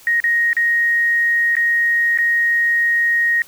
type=tone with dropouts; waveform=sine; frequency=1873 Hz; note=A#6; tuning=8 cents sharp; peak=-13 dBFS; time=0.07-3.42 s; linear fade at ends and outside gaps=1 ms; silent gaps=0.202-0.24 / 0.531-0.567 / 1.554-1.567 / 2.176-2.186 s; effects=white hiss -45 dBFS RMS until 3.47 s